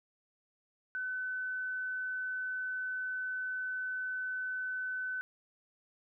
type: tone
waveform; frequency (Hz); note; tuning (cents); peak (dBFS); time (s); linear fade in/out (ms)
sine; 1511; F#6; +36; -34; 0.95-5.21; 0
effects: none